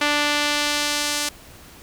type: tone with band-pass filter sweep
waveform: sawtooth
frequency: 293.7 Hz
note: D4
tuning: in tune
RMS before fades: -22 dBFS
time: 0.01-1.29 s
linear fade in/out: 5 ms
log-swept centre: 2500 to 6800 Hz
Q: 0.78
effects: pink hiss -45 dBFS RMS until 1.82 s